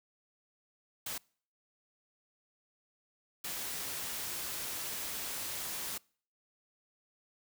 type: noise bursts at uneven times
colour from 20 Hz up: white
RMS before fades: -39 dBFS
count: 2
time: 1.06-1.18 / 3.44-5.98 s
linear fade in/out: 5 ms
effects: noise-tail reverb RT60 0.5 s tail -26 dB re dry